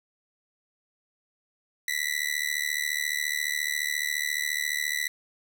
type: tone with amplitude modulation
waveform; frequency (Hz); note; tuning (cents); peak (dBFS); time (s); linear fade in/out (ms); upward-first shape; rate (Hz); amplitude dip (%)
sawtooth; 1975.5; B6; 0; -19; 1.88-5.08; 2; sine; 74.4; 100
effects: none